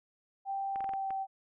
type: tone with pitch glide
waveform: sine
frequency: 784 to 774.1 Hz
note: G5 to G5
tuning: 0 to -22 cents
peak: -32 dBFS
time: 0.45-1.27 s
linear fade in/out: 50 ms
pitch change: -22 cents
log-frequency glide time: 0.77-1.13 s
type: clicks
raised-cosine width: 0.5 ms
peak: -30 dBFS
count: 6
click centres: 0.759 / 0.806 / 0.843 / 0.892 / 0.936 / 1.106 s
effects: none